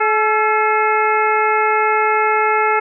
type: harmonic tone with a mistuned harmonic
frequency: 429.5 Hz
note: A4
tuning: 42 cents flat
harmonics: 1 / 2 / 3 / 4 / 5 / 6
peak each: -19 / -17 / -18 / -25 / -21 / -27 dBFS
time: 0-2.8 s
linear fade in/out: 10 ms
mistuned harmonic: 3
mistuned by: +66 cents
effects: none